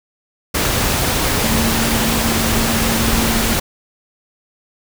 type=tone in noise; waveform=sine; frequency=226.6 Hz; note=A#3; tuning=49 cents flat; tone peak=-20 dBFS; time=1.43-3.55 s; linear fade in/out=10 ms; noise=pink; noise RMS=-17 dBFS; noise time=0.54-3.6 s; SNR=-6 dB; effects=none